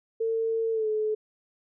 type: tone with pitch glide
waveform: sine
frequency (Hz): 451.1 to 430.2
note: A4 to A4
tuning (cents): +43 to -39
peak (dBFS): -24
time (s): 0.2-1.15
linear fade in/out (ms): 10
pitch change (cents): -82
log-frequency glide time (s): 0.71-0.88
effects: none